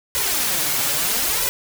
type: noise with flanger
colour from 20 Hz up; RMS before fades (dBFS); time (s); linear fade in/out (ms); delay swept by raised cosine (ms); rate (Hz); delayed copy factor
white; -21; 0.15-1.49; 0; 2 to 7.4; 0.77; +0.95
effects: none